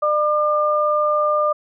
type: tone pair together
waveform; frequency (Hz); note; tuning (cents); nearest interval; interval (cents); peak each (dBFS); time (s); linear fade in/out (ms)
sine; 600.5 / 1201; D5 / D6; +38 / +38; octave; 1200; -18; 0.02-1.53; 10
effects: none